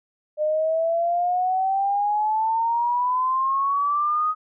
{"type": "exponential sweep", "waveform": "sine", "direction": "up", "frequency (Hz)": [603, 1258], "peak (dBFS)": -19, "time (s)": [0.37, 4.35], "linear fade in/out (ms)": 50, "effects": []}